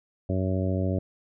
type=harmonic tone; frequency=93.8 Hz; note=F#2; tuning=24 cents sharp; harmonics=1 / 2 / 3 / 4 / 5 / 6 / 7; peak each=-26 / -30 / -32 / -35 / -39 / -34 / -38 dBFS; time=0.29-0.99 s; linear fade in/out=5 ms; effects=none

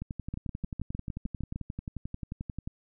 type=two click trains; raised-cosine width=5 ms; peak=-23 / -22 dBFS; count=31 / 9; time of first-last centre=0.02-2.675 / 0.34-1.56 s; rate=11.3 / 6.56 Hz; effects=none

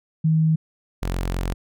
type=tone pair in turn; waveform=sine / sawtooth; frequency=158.8 / 44.76 Hz; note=D#3 / F1; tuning=+36 / +43 cents; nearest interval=octave + minor seventh; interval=2193 cents; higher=first; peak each=-15 / -19 dBFS; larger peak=first; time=0.24-0.56 / 1.02-1.54 s; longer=second; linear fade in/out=10 ms; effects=none

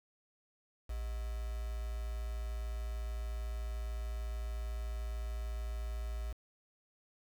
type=tone with quantisation; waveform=sine; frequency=56.8 Hz; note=A#1; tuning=44 cents flat; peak=-36 dBFS; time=0.89-6.33 s; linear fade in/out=10 ms; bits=8; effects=none

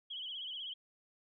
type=tone with vibrato; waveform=sine; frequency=3136 Hz; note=G7; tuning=in tune; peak=-40 dBFS; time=0.1-0.74 s; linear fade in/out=10 ms; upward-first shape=sine; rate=16 Hz; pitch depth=100 cents each way; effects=none

